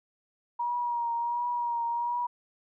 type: tone with vibrato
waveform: sine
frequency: 951 Hz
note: A#5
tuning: 34 cents sharp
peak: -27 dBFS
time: 0.59-2.27 s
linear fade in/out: 10 ms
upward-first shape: triangle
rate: 1.4 Hz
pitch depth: 34 cents each way
effects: none